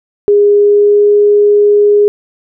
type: tone with pitch glide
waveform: sine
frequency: 410 to 412.9 Hz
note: G#4 to G#4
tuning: -22 to -10 cents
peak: -4 dBFS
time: 0.28-2.08 s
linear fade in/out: 0 ms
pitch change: +12 cents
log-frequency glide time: 0.56-1.09 s
effects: none